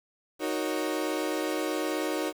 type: chord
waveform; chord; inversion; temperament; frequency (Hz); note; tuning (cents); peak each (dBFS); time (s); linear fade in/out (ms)
35% pulse; D# minor seventh; none; equal; 311.1 / 370 / 466.2 / 554.4; D#4 / F#4 / A#4 / C#5; 0 / 0 / 0 / 0; -30 / -32 / -34 / -33; 0.39-2.33; 50
effects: 9-bit